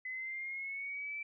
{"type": "linear sweep", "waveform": "sine", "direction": "up", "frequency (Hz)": [2019, 2333], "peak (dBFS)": -38, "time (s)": [0.05, 1.23], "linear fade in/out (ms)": 5, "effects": []}